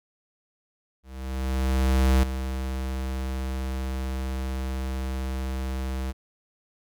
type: tone with ADSR envelope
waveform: square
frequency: 65.4 Hz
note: C2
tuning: in tune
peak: -17 dBFS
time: 1.03-6.13 s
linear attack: 1200 ms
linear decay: 4 ms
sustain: -11 dB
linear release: 29 ms
effects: none